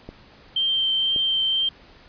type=clicks; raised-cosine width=2 ms; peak=-22 dBFS; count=2; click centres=0.09 / 1.162 s
type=tone with vibrato; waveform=sine; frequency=3136 Hz; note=G7; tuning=in tune; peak=-19 dBFS; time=0.56-1.69 s; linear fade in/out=5 ms; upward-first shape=triangle; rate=2 Hz; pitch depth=11 cents each way
effects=pink hiss -50 dBFS RMS until 2.08 s + resampled to 11025 Hz